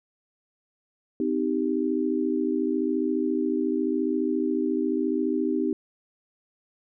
sine chord, C minor, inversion none, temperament equal with one note detuned, 256.8 / 311.1 / 392 Hz, C4 / Eb4 / G4, -32 / 0 / 0 cents, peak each -27 / -26 / -28 dBFS, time 1.2-5.73 s, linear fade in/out 2 ms, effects none

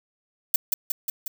violet noise with echo, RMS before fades -19 dBFS, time 0.54-0.56 s, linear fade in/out 2 ms, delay 180 ms, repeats 4, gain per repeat -3 dB, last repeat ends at 1.28 s, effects none

